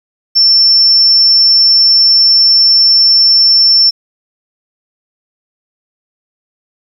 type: tone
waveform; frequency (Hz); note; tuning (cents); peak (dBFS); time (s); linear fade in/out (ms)
sine; 5390; E8; +38; -4; 0.35-3.91; 20
effects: 7-bit